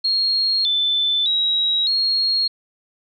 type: tone with pitch steps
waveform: sine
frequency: 4266 / 3522 / 3845 / 4279 Hz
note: C8 / A7 / B7 / C8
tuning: +33 / +1 / -47 / +38 cents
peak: -16 dBFS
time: 0.04-2.48 s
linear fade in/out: 10 ms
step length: 610 ms
effects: none